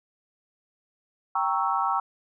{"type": "chord", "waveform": "sine", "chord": "G diminished seventh", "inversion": "none", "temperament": "equal", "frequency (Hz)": [784, 932.3, 1108.7, 1318.5], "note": ["G5", "Bb5", "Db6", "Fb6"], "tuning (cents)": [0, 0, 0, 0], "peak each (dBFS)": -28, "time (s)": [1.35, 2], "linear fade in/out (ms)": 5, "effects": []}